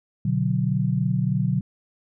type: chord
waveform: sine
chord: B minor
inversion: none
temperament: equal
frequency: 123.47 / 146.83 / 185 Hz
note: B2 / D3 / F#3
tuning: 0 / 0 / 0 cents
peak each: -24 dBFS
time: 0.25-1.61 s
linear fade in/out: 5 ms
effects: none